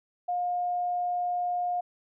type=tone; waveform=sine; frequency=712 Hz; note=F5; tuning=33 cents sharp; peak=-26 dBFS; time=0.28-1.81 s; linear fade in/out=10 ms; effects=none